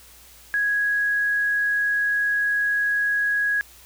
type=tone; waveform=sine; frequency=1661.2 Hz; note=G#6; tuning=in tune; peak=-19 dBFS; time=0.54-3.61 s; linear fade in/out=0 ms; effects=added 60 Hz sine -54 dBFS peak until 3.85 s + white hiss -49 dBFS RMS until 3.85 s